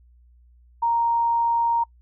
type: tone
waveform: sine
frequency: 932.3 Hz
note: A#5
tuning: in tune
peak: -18 dBFS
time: 0.82-1.84 s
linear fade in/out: 10 ms
effects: noise-tail reverb RT60 0.1 s tail -26 dB re dry + added 60 Hz sine -51 dBFS peak until 2.01 s